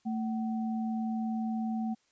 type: tone pair together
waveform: sine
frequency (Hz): 222.9 / 755.2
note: A3 / F#5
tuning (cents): +23 / +35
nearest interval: octave + major sixth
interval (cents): 2112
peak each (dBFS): -30 / -40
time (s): 0.05-1.95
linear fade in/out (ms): 20
effects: white hiss -71 dBFS RMS until 2.11 s + resampled to 16000 Hz